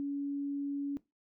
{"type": "tone", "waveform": "sine", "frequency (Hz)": 282.4, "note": "C#4", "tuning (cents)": 32, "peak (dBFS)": -32, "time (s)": [0, 0.97], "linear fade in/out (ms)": 0, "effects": ["noise-tail reverb RT60 0.2 s tail -18 dB re dry"]}